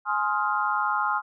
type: chord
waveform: sine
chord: F minor seventh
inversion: first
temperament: just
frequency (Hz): 838.1 / 1047.7 / 1257.2 / 1396.9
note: Ab5 / C6 / Eb6 / F6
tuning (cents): +16 / +2 / +18 / 0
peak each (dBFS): -28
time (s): 0.05-1.22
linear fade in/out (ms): 50
effects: none